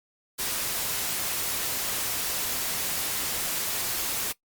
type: noise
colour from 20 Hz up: white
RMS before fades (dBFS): -29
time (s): 0.38-4.33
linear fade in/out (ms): 20
effects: noise-tail reverb RT60 0.1 s tail -20 dB re dry + Opus 48 kbps